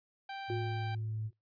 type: tone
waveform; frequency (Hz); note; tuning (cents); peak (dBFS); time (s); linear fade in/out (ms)
sawtooth; 784; G5; 0; -36; 0.29-0.95; 5
type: tone with pitch glide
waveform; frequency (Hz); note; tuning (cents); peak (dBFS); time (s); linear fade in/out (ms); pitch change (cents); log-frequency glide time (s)
sine; 110 to 108.8; A2 to A2; 0 to -19; -34; 0.48-1.31; 50; -19; 0.65-0.91
type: tone with exponential decay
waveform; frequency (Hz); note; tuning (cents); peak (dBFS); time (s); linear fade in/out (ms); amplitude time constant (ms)
sine; 360; F#4; -47; -33; 0.5-1.33; 0; 180
effects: noise-tail reverb RT60 0.2 s tail -25 dB re dry + resampled to 11025 Hz